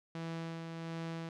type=tone with tremolo; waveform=sawtooth; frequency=164.81 Hz; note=E3; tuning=in tune; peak=-34 dBFS; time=0.15-1.29 s; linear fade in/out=2 ms; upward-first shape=sine; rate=1.4 Hz; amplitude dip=35%; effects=low-pass 5000 Hz 12 dB/octave